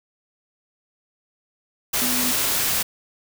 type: tone in noise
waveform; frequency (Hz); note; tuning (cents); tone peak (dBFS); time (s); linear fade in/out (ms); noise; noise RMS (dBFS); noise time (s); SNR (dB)
sine; 248.7; B3; +12; -27; 2.01-2.32; 10; white; -22; 1.93-2.83; -8
effects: none